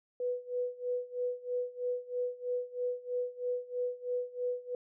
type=tone with tremolo; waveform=sine; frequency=493.9 Hz; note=B4; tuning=in tune; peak=-29 dBFS; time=0.2-4.75 s; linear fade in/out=2 ms; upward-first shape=sine; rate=3.1 Hz; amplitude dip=90%; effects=none